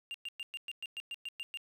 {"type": "tone bursts", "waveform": "triangle", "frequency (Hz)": 2794, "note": "F7", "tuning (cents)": 0, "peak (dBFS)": -36, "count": 11, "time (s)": [0.11, 1.573], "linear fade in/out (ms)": 0, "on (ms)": 33, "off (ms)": 110, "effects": []}